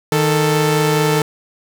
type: tone pair together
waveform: sawtooth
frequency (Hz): 155.56 / 442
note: D#3 / A4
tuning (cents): 0 / +8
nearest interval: octave + tritone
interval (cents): 1808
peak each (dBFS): -12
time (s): 0.12-1.22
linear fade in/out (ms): 2
effects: none